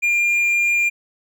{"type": "tone with hard clipping", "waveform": "triangle", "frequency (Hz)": 2401, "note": "D7", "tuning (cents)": 38, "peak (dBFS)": -16, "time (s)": [0.02, 0.9], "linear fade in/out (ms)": 20, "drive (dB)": 6, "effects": []}